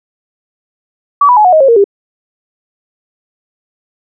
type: tone with pitch steps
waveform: sine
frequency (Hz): 1145 / 985.3 / 847.9 / 729.7 / 627.9 / 540.4 / 465 / 400.2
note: D6 / B5 / G#5 / F#5 / D#5 / C#5 / A#4 / G4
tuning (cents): -44 / -4 / +36 / -24 / +16 / -44 / -4 / +36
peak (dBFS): -3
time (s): 1.21-1.842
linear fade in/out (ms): 5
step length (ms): 79
effects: none